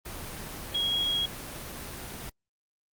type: tone in noise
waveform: sine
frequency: 3301 Hz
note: G#7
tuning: 11 cents flat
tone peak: -25 dBFS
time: 0.74-1.26 s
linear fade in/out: 10 ms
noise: pink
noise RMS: -39 dBFS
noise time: 0.05-2.3 s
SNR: +11 dB
effects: Opus 24 kbps